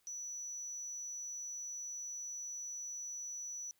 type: tone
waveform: sine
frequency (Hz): 5920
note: F#8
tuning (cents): 0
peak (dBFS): -39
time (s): 0.07-3.71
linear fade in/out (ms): 0
effects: tanh soft clip ceiling -40 dBFS + white hiss -75 dBFS RMS until 3.79 s